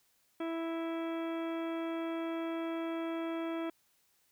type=harmonic tone; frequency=329.6 Hz; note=E4; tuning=in tune; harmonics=1 / 2 / 3 / 4 / 5 / 6 / 7 / 8 / 10; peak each=-35 / -41 / -48 / -47 / -54 / -55 / -53 / -57 / -55 dBFS; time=0.4-3.7 s; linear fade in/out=5 ms; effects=white hiss -72 dBFS RMS until 4.31 s